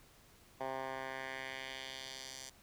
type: tone with band-pass filter sweep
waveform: 10% pulse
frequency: 132.5 Hz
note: C3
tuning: 22 cents sharp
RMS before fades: -44 dBFS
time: 0.6-2.5 s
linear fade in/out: 10 ms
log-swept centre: 850 to 6500 Hz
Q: 1.5
effects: pink hiss -63 dBFS RMS until 2.62 s